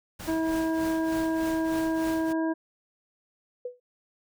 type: noise with tremolo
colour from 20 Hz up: pink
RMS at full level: -38 dBFS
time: 0.19-2.33 s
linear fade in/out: 10 ms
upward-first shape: triangle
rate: 3.3 Hz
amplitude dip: 75%
type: harmonic tone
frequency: 323 Hz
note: E4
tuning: 35 cents flat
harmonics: 1 / 2 / 3 / 5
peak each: -25 / -33 / -36 / -39 dBFS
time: 0.27-2.54 s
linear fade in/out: 20 ms
type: tone with exponential decay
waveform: sine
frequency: 493.9 Hz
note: B4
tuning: in tune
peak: -28 dBFS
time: 3.65-3.8 s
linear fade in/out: 5 ms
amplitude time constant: 32 ms
effects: none